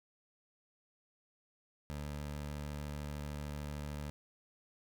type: tone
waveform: 20% pulse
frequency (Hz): 73.42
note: D2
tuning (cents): 0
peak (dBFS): -35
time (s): 1.9-4.1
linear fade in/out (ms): 0
effects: none